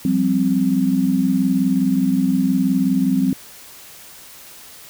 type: chord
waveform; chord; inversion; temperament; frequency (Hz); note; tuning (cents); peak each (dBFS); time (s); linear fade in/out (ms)
sine; F suspended second; none; equal with one note detuned; 176.85 / 196 / 261.6; F3 / G3 / C4; +22 / 0 / 0; -22 / -19 / -17; 0.05-3.33; 2
effects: white hiss -41 dBFS RMS until 4.89 s